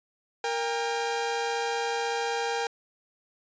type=tone pair together; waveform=sawtooth; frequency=466.2 / 801.8 Hz; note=A#4 / G5; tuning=0 / +39 cents; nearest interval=major sixth; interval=939 cents; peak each=-26 dBFS; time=0.44-2.67 s; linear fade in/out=2 ms; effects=resampled to 16000 Hz